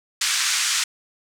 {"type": "band-pass noise", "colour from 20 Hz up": "white", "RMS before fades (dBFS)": -22, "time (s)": [0.21, 0.84], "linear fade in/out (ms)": 5, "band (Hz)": [1300, 7900], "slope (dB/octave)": 24, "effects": []}